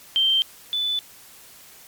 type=tone pair in turn; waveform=sine; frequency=3136 / 3491 Hz; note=G7 / A7; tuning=0 / -14 cents; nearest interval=major second; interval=186 cents; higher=second; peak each=-16 / -21 dBFS; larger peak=first; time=0.16-0.42 / 0.73-0.99 s; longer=neither; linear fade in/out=0 ms; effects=white hiss -47 dBFS RMS until 1.87 s + MP3 96 kbps